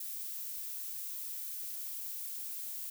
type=noise; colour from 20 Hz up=violet; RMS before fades=-41 dBFS; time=0-2.9 s; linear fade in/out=5 ms; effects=none